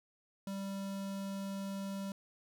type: tone with notch filter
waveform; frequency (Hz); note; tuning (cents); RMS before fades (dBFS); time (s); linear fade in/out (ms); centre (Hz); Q
square; 196; G3; 0; -40; 0.47-2.12; 2; 2000; 2
effects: none